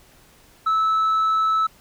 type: tone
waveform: sine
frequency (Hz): 1306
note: E6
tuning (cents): -17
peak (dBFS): -14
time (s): 0.66-1.67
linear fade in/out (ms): 10
effects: tanh soft clip ceiling -16 dBFS + pink hiss -53 dBFS RMS until 1.8 s